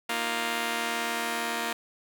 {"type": "chord", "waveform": "5% pulse", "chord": "Bb suspended fourth", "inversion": "none", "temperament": "just", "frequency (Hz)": [233.1, 310.8, 349.6], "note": ["Bb3", "Eb4", "F4"], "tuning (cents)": [0, -2, 2], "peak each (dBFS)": [-20, -25, -23], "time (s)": [0.09, 1.73], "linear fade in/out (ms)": 5, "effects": []}